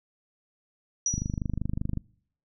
sine tone with exponential decay, 5830 Hz, F#8, 26 cents flat, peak -21 dBFS, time 1.06-1.38 s, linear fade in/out 2 ms, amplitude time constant 69 ms
click train, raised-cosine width 5 ms, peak -17 dBFS, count 22, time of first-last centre 1.14-1.973 s, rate 25.2 Hz
effects noise-tail reverb RT60 0.6 s tail -24 dB re dry

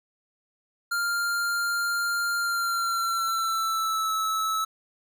square tone with pitch glide, 1396.9 to 1303.4 Hz, F6 to E6, 0 to -20 cents, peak -25 dBFS, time 0.91-4.65 s, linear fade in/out 10 ms, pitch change -120 cents, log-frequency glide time 2.38-4.13 s, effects none

